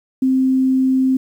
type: tone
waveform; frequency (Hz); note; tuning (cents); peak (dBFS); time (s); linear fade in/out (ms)
sine; 261.6; C4; 0; -12; 0.22-1.17; 5
effects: 8-bit